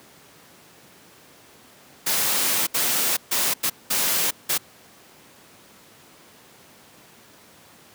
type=noise bursts at uneven times; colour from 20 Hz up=white; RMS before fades=-22 dBFS; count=6; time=2.06-2.67 / 2.74-3.17 / 3.31-3.54 / 3.63-3.7 / 3.9-4.31 / 4.49-4.58 s; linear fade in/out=10 ms; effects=pink hiss -50 dBFS RMS until 7.94 s + high-pass 150 Hz 12 dB/octave